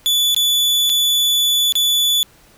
40% pulse tone with dropouts, 3461 Hz, A7, 29 cents flat, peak -12 dBFS, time 0.06-2.23 s, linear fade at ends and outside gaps 0 ms, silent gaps 0.346-0.364 / 0.895-0.899 / 1.723-1.754 s, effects pink hiss -50 dBFS RMS until 2.57 s

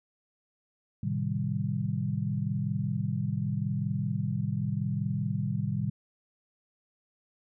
sine chord, A half-diminished seventh, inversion none, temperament equal with one note detuned, 110 / 130.81 / 155.11 / 196 Hz, A2 / C3 / Eb3 / G3, 0 / 0 / -5 / 0 cents, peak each -33 dBFS, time 1.03-5.9 s, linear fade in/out 5 ms, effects none

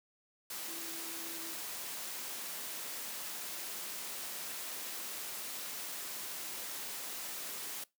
sine tone in noise, 330.5 Hz, E4, 5 cents sharp, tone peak -50 dBFS, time 0.68-1.54 s, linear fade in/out 5 ms, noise white, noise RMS -42 dBFS, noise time 0.5-7.84 s, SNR -11 dB, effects noise-tail reverb RT60 0.2 s tail -21 dB re dry + high-pass 200 Hz 12 dB/octave

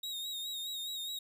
40% pulse tone with vibrato, 3760 Hz, A#7, 14 cents sharp, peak -36 dBFS, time 0.03-1.19 s, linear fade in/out 5 ms, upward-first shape sine, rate 4.8 Hz, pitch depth 50 cents each way, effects 13-bit

